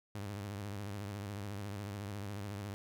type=tone with vibrato; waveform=sawtooth; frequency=101.3 Hz; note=G#2; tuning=43 cents flat; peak=-36 dBFS; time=0.15-2.74 s; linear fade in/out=0 ms; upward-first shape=sine; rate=14 Hz; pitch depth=85 cents each way; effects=none